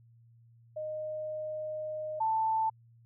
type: tone pair in turn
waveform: sine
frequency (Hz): 617 / 884.8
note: D#5 / A5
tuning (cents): -15 / +9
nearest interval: tritone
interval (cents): 624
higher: second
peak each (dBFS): -34 / -26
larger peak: second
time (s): 0.76-2.2 / 2.2-2.7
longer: first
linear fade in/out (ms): 10
effects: added 116 Hz sine -57 dBFS peak until 3.05 s